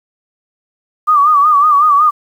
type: tone with vibrato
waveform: sine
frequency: 1183 Hz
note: D6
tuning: 12 cents sharp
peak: -6 dBFS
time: 1.07-2.11 s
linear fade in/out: 20 ms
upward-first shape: sine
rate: 5.4 Hz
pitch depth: 92 cents each way
effects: 7-bit